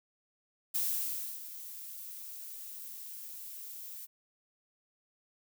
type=noise with ADSR envelope; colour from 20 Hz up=violet; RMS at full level=-31 dBFS; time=0.74-4.07 s; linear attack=14 ms; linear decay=640 ms; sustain=-14 dB; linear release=28 ms; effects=none